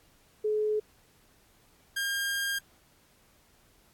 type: tone pair in turn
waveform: sine / sawtooth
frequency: 426.5 / 1610.2 Hz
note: G#4 / G6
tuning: +46 / +46 cents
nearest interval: octave + major seventh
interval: 2300 cents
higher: second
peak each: -25 dBFS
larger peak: neither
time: 0.44-0.8 / 1.96-2.59 s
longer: second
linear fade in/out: 10 ms
effects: pink hiss -63 dBFS RMS until 3.93 s + AAC 64 kbps